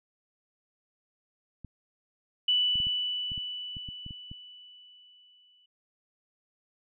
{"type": "clicks", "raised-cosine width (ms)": 5, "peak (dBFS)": -30, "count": 11, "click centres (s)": [1.647, 2.756, 2.802, 2.869, 3.318, 3.378, 3.768, 3.888, 4.064, 4.108, 4.315]}
{"type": "tone with exponential decay", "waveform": "sine", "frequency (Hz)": 2971, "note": "F#7", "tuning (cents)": 6, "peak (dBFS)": -21, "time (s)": [2.48, 5.66], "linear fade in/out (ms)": 5, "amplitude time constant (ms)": 690}
{"effects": []}